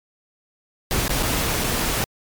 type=noise with dropouts; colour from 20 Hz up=pink; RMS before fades=-22 dBFS; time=0.91-2.04 s; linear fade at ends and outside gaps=0 ms; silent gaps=1.08-1.094 / 1.227-1.231 / 1.638-1.642 s; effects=MP3 96 kbps